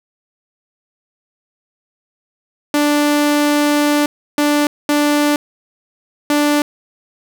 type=tone bursts at uneven times; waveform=sawtooth; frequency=293.7 Hz; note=D4; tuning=in tune; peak=-8 dBFS; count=4; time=2.74-4.06 / 4.38-4.67 / 4.89-5.36 / 6.3-6.62 s; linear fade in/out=2 ms; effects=none